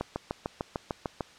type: click train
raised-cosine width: 1 ms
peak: -16 dBFS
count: 9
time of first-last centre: 0.01-1.208 s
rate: 6.68 Hz
effects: white hiss -53 dBFS RMS until 1.38 s + low-pass 5000 Hz 12 dB/octave